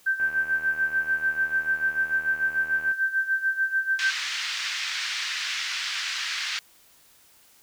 sine tone with tremolo, 1560 Hz, G6, 9 cents flat, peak -19 dBFS, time 0.06-4.11 s, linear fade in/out 10 ms, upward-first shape sine, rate 6.8 Hz, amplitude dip 80%
click train, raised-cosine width 0.5 ms, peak -29 dBFS, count 213, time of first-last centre 0.2-2.914 s, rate 78.1 Hz
pink band-pass noise, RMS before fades -30 dBFS, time 3.99-6.59 s, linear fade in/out 0 ms, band 1600 to 5600 Hz, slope 24 dB/octave
effects white hiss -57 dBFS RMS until 7.62 s

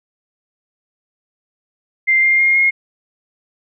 sine tone with pitch steps, 2093 / 2111 / 2130 / 2148 Hz, C7 / C7 / C7 / C7, 0 / +15 / +30 / +45 cents, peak -10 dBFS, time 2.07-2.71 s, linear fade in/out 20 ms, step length 160 ms, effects none

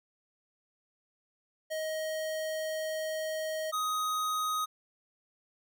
square tone pair in turn, 629 / 1253.6 Hz, D#5 / D#6, +19 / +13 cents, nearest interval octave, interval 1194 cents, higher second, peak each -33 / -30 dBFS, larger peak second, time 1.7-3.72 / 3.72-4.66 s, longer first, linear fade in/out 20 ms, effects none

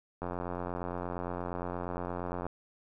click train, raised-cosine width 1 ms, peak -22 dBFS, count 200, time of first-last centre 0.22-2.466 s, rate 88.6 Hz, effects none

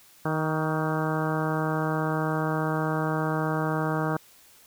harmonic tone with a mistuned harmonic, 156.6 Hz, D#3, 11 cents sharp, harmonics 1 / 2 / 3 / 4 / 5 / 6 / 7 / 8 / 9 / 10, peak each -28 / -31 / -33 / -34 / -35 / -36 / -36 / -37 / -38 / -38 dBFS, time 0.25-4.17 s, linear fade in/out 5 ms, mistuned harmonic 7, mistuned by +39 cents, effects white hiss -55 dBFS RMS until 4.66 s

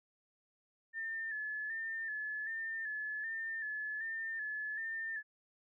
sine tone with vibrato, 1760 Hz, A6, in tune, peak -37 dBFS, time 0.93-5.23 s, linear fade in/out 50 ms, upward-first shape square, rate 1.3 Hz, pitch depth 42 cents each way, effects none

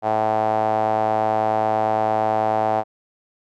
sawtooth tone with band-pass filter, 109 Hz, A2, 16 cents flat, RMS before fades -20 dBFS, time 0.02-2.84 s, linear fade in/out 50 ms, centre 740 Hz, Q 5.4, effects none

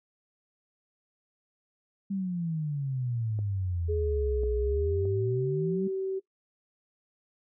sine exponential two-way sweep, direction down then up, 199.5 to 59.6 to 199.5 Hz, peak -28 dBFS, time 2.1-5.88 s, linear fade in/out 10 ms, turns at 4.54 s
clicks, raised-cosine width 2 ms, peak -29 dBFS, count 3, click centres 3.39 / 4.435 / 5.054 s
sine tone with pitch glide, 420 to 382.9 Hz, G#4 to G4, +19 to -41 cents, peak -28 dBFS, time 3.88-6.2 s, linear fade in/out 20 ms, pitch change -160 cents, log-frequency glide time 4.52-5.26 s
effects noise-tail reverb RT60 0.1 s tail -18 dB re dry

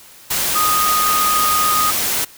sine tone in noise, 1241 Hz, D#6, 5 cents flat, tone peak -15 dBFS, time 0.55-1.91 s, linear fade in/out 10 ms, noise white, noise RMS -19 dBFS, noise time 0.3-2.25 s, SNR +1 dB, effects white hiss -43 dBFS RMS until 2.37 s

